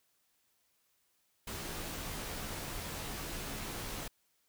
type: noise with comb filter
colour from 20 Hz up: pink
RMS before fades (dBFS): -41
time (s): 1.47-4.08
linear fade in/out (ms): 5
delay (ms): 16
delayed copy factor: -0.55
effects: white hiss -75 dBFS RMS until 4.48 s